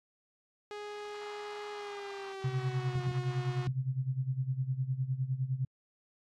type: tone with pitch glide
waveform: sawtooth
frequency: 415.3 to 361.5 Hz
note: G#4 to F#4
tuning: 0 to -40 cents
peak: -36 dBFS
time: 0.71-3.67 s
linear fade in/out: 0 ms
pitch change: -240 cents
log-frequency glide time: 1.72-3.02 s
type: tone with tremolo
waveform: sine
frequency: 130.81 Hz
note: C3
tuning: in tune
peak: -27 dBFS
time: 2.44-5.65 s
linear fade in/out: 5 ms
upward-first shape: sine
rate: 9.8 Hz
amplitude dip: 80%
effects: low-pass 5000 Hz 12 dB/octave + AAC 48 kbps